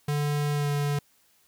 square tone with pitch glide, 146.5 to 144.65 Hz, D3 to D3, -4 to -26 cents, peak -25 dBFS, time 0.08-0.99 s, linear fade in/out 5 ms, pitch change -22 cents, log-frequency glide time 0.53-0.69 s, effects white hiss -64 dBFS RMS until 1.47 s

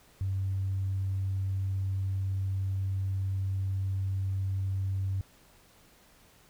sine tone, 96.2 Hz, G2, 32 cents flat, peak -27 dBFS, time 0.21-5.21 s, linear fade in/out 0 ms, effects tanh soft clip ceiling -23 dBFS + pink hiss -60 dBFS RMS until 6.49 s

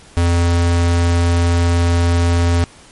square tone, 85.9 Hz, F2, 28 cents flat, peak -12 dBFS, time 0.17-2.64 s, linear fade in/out 0 ms, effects pink hiss -43 dBFS RMS until 2.91 s + MP3 48 kbps

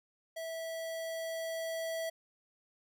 square tone with level ramp, 654 Hz, E5, 14 cents flat, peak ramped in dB -39 to -35 dBFS, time 0.36-2.1 s, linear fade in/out 10 ms, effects none

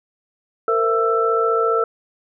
sine tone cluster, 455.2 / 510 / 667 / 1329 Hz, A#4 / C5 / E5 / E6, -41 / -44 / +20 / +14 cents, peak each -18 / -27 / -26 / -19 dBFS, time 0.68-1.84 s, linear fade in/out 2 ms, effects none

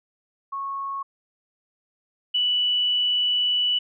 sine tone pair in turn, 1100 / 2961 Hz, C#6 / F#7, -14 / +1 cents, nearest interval octave + perfect fourth, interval 1715 cents, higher second, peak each -27 / -19 dBFS, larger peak second, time 0.52-1.03 / 2.34-3.79 s, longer second, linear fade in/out 10 ms, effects none

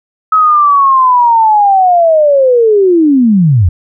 sine linear sweep, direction down, 1287 to 77.78 Hz, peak -4 dBFS, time 0.32-3.69 s, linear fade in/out 5 ms, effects none

